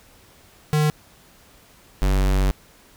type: tone pair in turn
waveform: square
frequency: 151.7 / 47.78 Hz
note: D#3 / G1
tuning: -44 / -44 cents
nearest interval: octave + minor sixth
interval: 2000 cents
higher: first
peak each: -17 dBFS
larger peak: neither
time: 0.73-0.9 / 2.02-2.51 s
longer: second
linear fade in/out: 0 ms
effects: pink hiss -52 dBFS RMS until 2.96 s